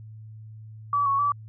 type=tone with pitch steps; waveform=sine; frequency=1148 / 1108 / 1153 Hz; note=D6 / C#6 / D6; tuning=-40 / -1 / -32 cents; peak=-20 dBFS; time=0.93-1.32 s; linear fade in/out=2 ms; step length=130 ms; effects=added 109 Hz sine -40 dBFS peak until 1.48 s